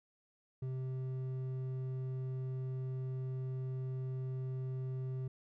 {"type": "tone with hard clipping", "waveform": "sine", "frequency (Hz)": 130, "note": "C3", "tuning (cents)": -11, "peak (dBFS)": -38, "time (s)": [0.62, 5.28], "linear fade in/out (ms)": 5, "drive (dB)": 6, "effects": []}